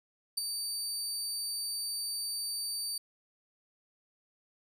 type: tone with ADSR envelope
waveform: 25% pulse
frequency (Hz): 4614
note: D8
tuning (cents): -31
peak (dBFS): -22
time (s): 0.37-2.98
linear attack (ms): 10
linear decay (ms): 12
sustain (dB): -7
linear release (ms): 4
effects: none